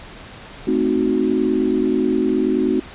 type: chord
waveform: sine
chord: A diminished seventh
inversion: none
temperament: equal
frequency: 220 / 261.6 / 311.1 / 370 Hz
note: A3 / C4 / Eb4 / Gb4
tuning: 0 / 0 / 0 / 0 cents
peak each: -23 / -20 / -21 / -20 dBFS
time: 0.67-2.8 s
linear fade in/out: 5 ms
effects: pink hiss -38 dBFS RMS until 2.94 s + resampled to 8000 Hz